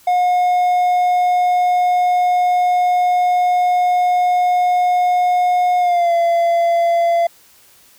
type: tone with pitch glide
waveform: triangle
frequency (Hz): 720 to 681.9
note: F#5 to F5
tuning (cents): -47 to -42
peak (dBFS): -10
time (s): 0.07-7.27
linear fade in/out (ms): 5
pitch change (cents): -95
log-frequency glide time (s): 5.79-6.13
effects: white hiss -49 dBFS RMS until 7.98 s